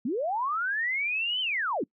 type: linear two-way sweep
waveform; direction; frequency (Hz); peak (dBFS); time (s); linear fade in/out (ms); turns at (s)
sine; up then down; 207.7 to 3100 to 207.7; -26; 0.05-1.84; 5; 1.41
effects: noise-tail reverb RT60 0.1 s tail -25 dB re dry